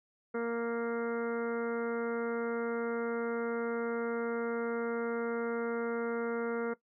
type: harmonic tone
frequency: 233.1 Hz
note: A#3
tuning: in tune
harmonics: 1 / 2 / 3 / 4 / 5 / 6 / 7 / 8 / 9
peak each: -37 / -32 / -47 / -47 / -47 / -42 / -54 / -54 / -52 dBFS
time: 0.34-6.74 s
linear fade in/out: 10 ms
effects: noise-tail reverb RT60 0.1 s tail -17 dB re dry